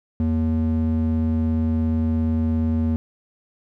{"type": "ring-modulated tone", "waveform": "triangle", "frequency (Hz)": 160, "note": "D#3", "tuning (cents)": 49, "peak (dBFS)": -13, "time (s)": [0.2, 2.96], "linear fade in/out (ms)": 0, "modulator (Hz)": 75.7, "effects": []}